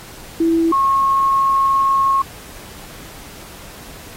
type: tone pair in turn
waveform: sine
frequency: 330 / 1087.8 Hz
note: E4 / C#6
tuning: +2 / -33 cents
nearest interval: octave + major sixth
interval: 2065 cents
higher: second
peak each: -12 dBFS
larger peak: neither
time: 0.4-0.72 / 0.72-2.22 s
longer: second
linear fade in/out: 5 ms
effects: pink hiss -38 dBFS RMS until 4.16 s + AAC 48 kbps